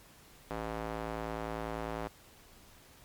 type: tone with band-pass filter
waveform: square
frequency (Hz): 55.1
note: A1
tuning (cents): +3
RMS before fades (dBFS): -38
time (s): 0.5-2.08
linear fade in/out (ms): 5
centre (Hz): 780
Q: 0.82
effects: pink hiss -58 dBFS RMS until 3.04 s + MP3 96 kbps